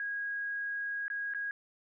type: tone with dropouts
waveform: sine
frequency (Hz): 1644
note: G#6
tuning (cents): -18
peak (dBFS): -33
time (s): 0-1.51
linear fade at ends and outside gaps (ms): 1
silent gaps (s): 1.081-1.101 / 1.337-1.347
effects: none